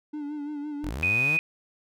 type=tone with vibrato; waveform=triangle; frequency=294.2 Hz; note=D4; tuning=3 cents sharp; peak=-29 dBFS; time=0.13-0.9 s; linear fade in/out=10 ms; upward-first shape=sine; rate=5.9 Hz; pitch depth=48 cents each way
type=linear sweep; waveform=sawtooth; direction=up; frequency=36 to 167.9 Hz; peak=-27 dBFS; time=0.83-1.38 s; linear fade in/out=20 ms
type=tone; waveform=sine; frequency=2489 Hz; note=D#7; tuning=in tune; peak=-21 dBFS; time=1.03-1.39 s; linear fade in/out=0 ms
effects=none